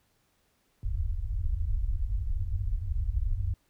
pink low-pass noise, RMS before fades -29 dBFS, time 0.83-3.54 s, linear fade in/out 2 ms, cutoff 100 Hz, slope 96 dB/octave, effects pink hiss -71 dBFS RMS until 3.69 s

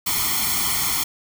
white noise with comb filter, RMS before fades -22 dBFS, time 0.06-1.04 s, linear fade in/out 10 ms, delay 0.92 ms, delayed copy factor +0.85, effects none

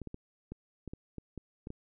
clicks, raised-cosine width 3 ms, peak -28 dBFS, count 10, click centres 0.017 / 0.073 / 0.144 / 0.52 / 0.877 / 0.935 / 1.183 / 1.377 / 1.671 / 1.704 s, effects none

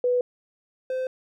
sine / triangle tone pair in turn, 493.9 / 516.2 Hz, B4 / C5, 0 / -23 cents, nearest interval minor second, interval 77 cents, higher second, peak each -19 / -23 dBFS, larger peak first, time 0.04-0.21 / 0.9-1.07 s, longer neither, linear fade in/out 2 ms, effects none

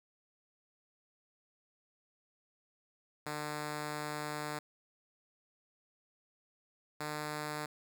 5% pulse tone pair in turn, 150 / 150.68 Hz, D3 / D3, +37 / +45 cents, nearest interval unison, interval 8 cents, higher second, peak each -26 dBFS, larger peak neither, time 3.26-4.59 / 7-7.66 s, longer first, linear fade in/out 5 ms, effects none

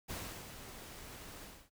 pink noise with ADSR envelope, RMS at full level -42 dBFS, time 0.08-1.7 s, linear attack 25 ms, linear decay 350 ms, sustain -8 dB, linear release 270 ms, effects noise-tail reverb RT60 0.1 s tail -22 dB re dry

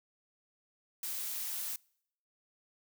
blue noise, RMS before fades -38 dBFS, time 1.03-1.76 s, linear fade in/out 2 ms, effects noise-tail reverb RT60 0.7 s tail -26 dB re dry

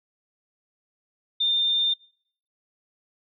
sine tone, 3609 Hz, A7, 43 cents sharp, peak -20 dBFS, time 1.4-1.94 s, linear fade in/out 10 ms, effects noise-tail reverb RT60 0.6 s tail -24 dB re dry

